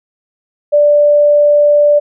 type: tone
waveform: sine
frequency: 587.3 Hz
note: D5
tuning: in tune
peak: -5 dBFS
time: 0.72-2 s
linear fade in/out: 20 ms
effects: none